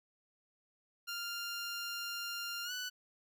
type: tone with pitch glide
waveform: 15% pulse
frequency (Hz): 1396.9 to 1488.5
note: F6 to F#6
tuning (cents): 0 to +10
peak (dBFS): -32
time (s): 1.07-2.9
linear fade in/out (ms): 20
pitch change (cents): +110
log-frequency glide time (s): 2.64-2.72
effects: none